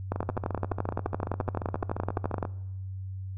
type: two click trains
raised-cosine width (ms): 1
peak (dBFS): -14 / -18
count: 28 / 34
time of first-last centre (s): 0.12-2.428 / 0.16-2.452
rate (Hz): 11.7 / 14.4
effects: noise-tail reverb RT60 1.0 s tail -21 dB re dry + added 95 Hz sine -34 dBFS peak until 3.37 s